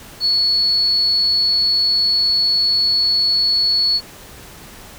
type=tone; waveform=sine; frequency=4400 Hz; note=C#8; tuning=14 cents flat; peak=-13 dBFS; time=0.2-4.01 s; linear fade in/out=50 ms; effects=pink hiss -39 dBFS RMS until 4.98 s